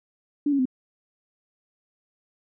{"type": "tone with pitch steps", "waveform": "sine", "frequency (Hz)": [290.1, 277.9, 256.6], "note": ["D4", "C#4", "C4"], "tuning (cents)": [-21, 4, -34], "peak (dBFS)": -19, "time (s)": [0.46, 0.655], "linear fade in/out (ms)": 5, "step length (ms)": 65, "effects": []}